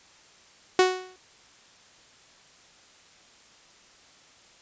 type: tone with exponential decay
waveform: sawtooth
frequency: 370 Hz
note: F#4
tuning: in tune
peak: -10 dBFS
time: 0.79-1.16 s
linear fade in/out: 2 ms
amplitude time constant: 79 ms
effects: white hiss -55 dBFS RMS until 4.61 s + resampled to 16000 Hz